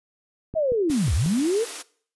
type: click train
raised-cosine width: 3 ms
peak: -21 dBFS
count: 5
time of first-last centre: 0.54-1.261 s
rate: 5.55 Hz
type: linear two-way sweep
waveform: sine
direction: down then up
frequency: 659.3 to 60.3 to 479 Hz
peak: -19 dBFS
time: 0.55-1.65 s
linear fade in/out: 20 ms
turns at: 1.14 s
type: high-pass noise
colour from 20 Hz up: white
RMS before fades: -34 dBFS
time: 0.89-1.83 s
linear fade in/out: 20 ms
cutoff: 250 Hz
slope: 96 dB/octave
effects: noise-tail reverb RT60 0.5 s tail -20 dB re dry + resampled to 24000 Hz